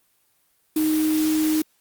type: tone in noise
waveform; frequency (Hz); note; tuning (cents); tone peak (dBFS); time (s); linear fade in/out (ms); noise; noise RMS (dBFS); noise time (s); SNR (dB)
sine; 311.1; D#4; 0; -18; 0.76-1.62; 5; white; -31; 0.76-1.62; +10
effects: white hiss -65 dBFS RMS until 1.8 s + Opus 32 kbps